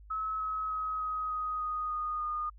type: tone with pitch steps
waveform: sine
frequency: 1290 / 1280.3 / 1270.8 / 1261.3 / 1251.8 / 1242.5 / 1233.2 / 1223.9 Hz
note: E6 / D#6 / D#6 / D#6 / D#6 / D#6 / D#6 / D#6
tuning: -38 / +49 / +36 / +23 / +10 / -3 / -16 / -29 cents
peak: -31 dBFS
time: 0.1-2.5 s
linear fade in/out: 10 ms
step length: 300 ms
effects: added 51 Hz sine -50 dBFS peak until 2.58 s